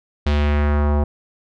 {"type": "tone with low-pass filter sweep", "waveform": "square", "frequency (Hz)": 73.42, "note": "D2", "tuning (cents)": 0, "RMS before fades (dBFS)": -17, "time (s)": [0.26, 1.04], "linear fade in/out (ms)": 5, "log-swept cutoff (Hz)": [4000, 810], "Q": 1.5, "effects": []}